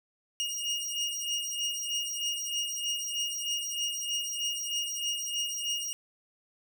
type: beating tone pair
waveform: 25% pulse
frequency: 2854 / 2857.2 Hz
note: F7 / F7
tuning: +37 / +39 cents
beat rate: 3.2 Hz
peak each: -30 dBFS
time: 0.4-5.93 s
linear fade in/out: 0 ms
effects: none